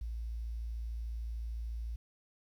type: tone with quantisation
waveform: sine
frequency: 56.8 Hz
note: A#1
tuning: 44 cents flat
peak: -36 dBFS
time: 0.01-1.96 s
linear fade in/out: 5 ms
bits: 11
effects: none